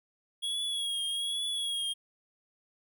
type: tone with vibrato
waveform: square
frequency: 3322 Hz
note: G#7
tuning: in tune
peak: -31 dBFS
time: 0.42-1.94 s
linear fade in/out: 20 ms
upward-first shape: triangle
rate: 1.2 Hz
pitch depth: 56 cents each way
effects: none